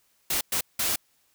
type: noise bursts at uneven times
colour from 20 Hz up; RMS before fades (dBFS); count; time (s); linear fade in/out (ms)
white; -26; 3; 0.3-0.41 / 0.52-0.61 / 0.79-0.96; 5
effects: white hiss -67 dBFS RMS until 1.34 s